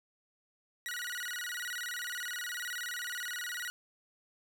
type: tone with vibrato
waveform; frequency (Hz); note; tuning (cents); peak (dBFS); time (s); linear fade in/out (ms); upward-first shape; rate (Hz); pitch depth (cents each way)
sawtooth; 1672; G#6; +11; -33; 0.86-3.7; 0; square; 19; 240
effects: none